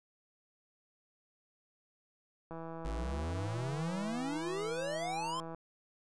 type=click train; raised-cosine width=1 ms; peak=-31 dBFS; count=499; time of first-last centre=2.51-5.547 s; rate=164 Hz
type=exponential sweep; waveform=square; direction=up; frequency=49.49 to 1067 Hz; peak=-36 dBFS; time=2.85-5.4 s; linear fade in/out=0 ms
effects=resampled to 22050 Hz